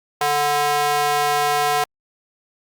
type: tone with high-pass filter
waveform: square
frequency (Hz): 146.7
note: D3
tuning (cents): -2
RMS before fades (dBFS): -19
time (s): 0.21-1.84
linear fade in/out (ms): 2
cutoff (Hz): 710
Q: 1.8
effects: Opus 48 kbps